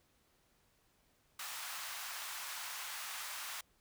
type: high-pass noise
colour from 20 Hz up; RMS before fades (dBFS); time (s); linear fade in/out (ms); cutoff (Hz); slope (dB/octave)
pink; -44; 1.39-3.61; 5; 920; 24
effects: pink hiss -73 dBFS RMS until 3.8 s